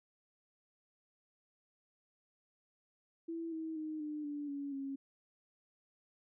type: tone with pitch steps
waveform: sine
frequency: 331 / 320.6 / 310.6 / 300.9 / 291.5 / 282.4 / 273.6 Hz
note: E4 / E4 / D#4 / D4 / D4 / C#4 / C#4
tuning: +7 / -48 / -3 / +42 / -13 / +32 / -23 cents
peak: -38 dBFS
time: 3.28-4.96 s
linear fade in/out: 10 ms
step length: 240 ms
effects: none